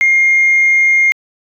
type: tone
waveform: sine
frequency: 2126 Hz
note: C7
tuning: 27 cents sharp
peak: -6 dBFS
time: 0.01-1.12 s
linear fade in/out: 0 ms
effects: tanh soft clip ceiling -4 dBFS